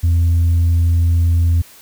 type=tone with tanh clipping; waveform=sine; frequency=84.5 Hz; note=E2; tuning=43 cents sharp; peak=-11 dBFS; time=0.03-1.62 s; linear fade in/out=10 ms; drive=1 dB; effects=white hiss -43 dBFS RMS until 1.81 s